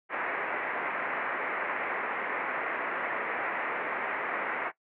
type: low-pass noise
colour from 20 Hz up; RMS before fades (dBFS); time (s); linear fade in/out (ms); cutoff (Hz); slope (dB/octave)
white; -32; 0.09-4.72; 50; 2200; 48
effects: noise-tail reverb RT60 0.1 s tail -19 dB re dry + high-pass 400 Hz 12 dB/octave